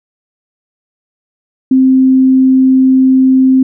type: tone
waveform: sine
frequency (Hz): 261.6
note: C4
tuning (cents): 0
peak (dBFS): -4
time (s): 1.71-3.63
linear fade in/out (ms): 5
effects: none